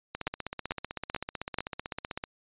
two click trains, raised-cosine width 0.3 ms, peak -18 / -13 dBFS, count 34 / 4, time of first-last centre 0.15-2.239 / 0.27-1.586 s, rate 15.8 / 2.28 Hz, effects resampled to 8000 Hz

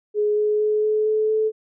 sine tone with pitch steps, 419.2 / 422.4 / 425.5 / 428.8 / 432 / 435.2 Hz, G#4 / G#4 / G#4 / A4 / A4 / A4, +16 / +29 / +42 / -45 / -32 / -19 cents, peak -17 dBFS, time 0.14-1.52 s, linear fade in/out 50 ms, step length 230 ms, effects none

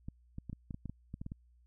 clicks, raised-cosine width 5 ms, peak -29 dBFS, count 12, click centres 0.085 / 0.384 / 0.497 / 0.53 / 0.708 / 0.744 / 0.857 / 0.896 / 1.141 / 1.215 / 1.264 / 1.319 s, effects added 60 Hz sine -62 dBFS peak until 1.66 s

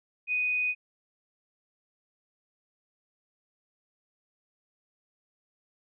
sine tone, 2489 Hz, D#7, in tune, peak -25 dBFS, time 0.27-0.75 s, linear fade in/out 50 ms, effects none

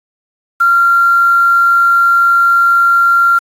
sine tone with quantisation, 1381 Hz, F6, 20 cents flat, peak -6 dBFS, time 0.6-3.39 s, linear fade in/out 10 ms, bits 5, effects AAC 64 kbps

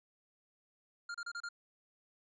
square tone bursts, 1403 Hz, F6, 8 cents sharp, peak -40 dBFS, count 5, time 1.09-1.489 s, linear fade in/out 5 ms, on 55 ms, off 31 ms, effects resampled to 16000 Hz

